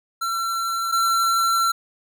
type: tone pair in turn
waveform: square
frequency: 1353 / 1353 Hz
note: E6 / E6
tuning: +45 / +45 cents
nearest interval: unison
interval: 0 cents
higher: neither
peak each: -23 / -18 dBFS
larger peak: second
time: 0.21-0.92 / 0.92-1.72 s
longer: second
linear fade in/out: 10 ms
effects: none